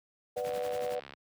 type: noise with tremolo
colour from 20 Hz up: pink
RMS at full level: -45 dBFS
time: 0.36-0.96 s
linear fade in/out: 20 ms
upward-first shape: sine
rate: 11 Hz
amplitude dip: 80%
type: chord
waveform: sine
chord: B minor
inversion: none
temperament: just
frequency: 493.9 / 592.7 / 740.8 Hz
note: B4 / D5 / F#5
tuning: 0 / +16 / +2 cents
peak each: -33 / -37 / -39 dBFS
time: 0.36-1 s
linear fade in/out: 10 ms
type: click train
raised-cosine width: 0.3 ms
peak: -29 dBFS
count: 49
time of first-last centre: 0.45-1.137 s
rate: 69.9 Hz
effects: high-pass 100 Hz 12 dB/octave